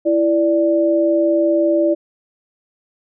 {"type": "tone pair together", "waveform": "sine", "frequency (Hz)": [332.8, 587.3], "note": ["E4", "D5"], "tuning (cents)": [17, 0], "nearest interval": "minor seventh", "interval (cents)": 983, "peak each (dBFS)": -15, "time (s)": [0.05, 1.95], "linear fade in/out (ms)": 20, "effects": []}